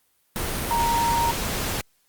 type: tone in noise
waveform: sine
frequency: 933 Hz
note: A#5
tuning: 1 cent sharp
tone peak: -20 dBFS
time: 0.71-1.31 s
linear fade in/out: 0 ms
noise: pink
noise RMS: -27 dBFS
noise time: 0.36-1.81 s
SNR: +4 dB
effects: white hiss -66 dBFS RMS until 2.08 s + Opus 32 kbps